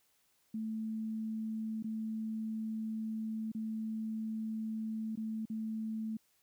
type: tone with dropouts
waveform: sine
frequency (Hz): 220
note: A3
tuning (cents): 0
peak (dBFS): -35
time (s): 0.54-6.17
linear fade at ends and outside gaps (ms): 5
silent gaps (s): 1.826-1.842 / 3.518-3.548 / 5.156-5.173 / 5.455-5.499
effects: white hiss -73 dBFS RMS until 6.42 s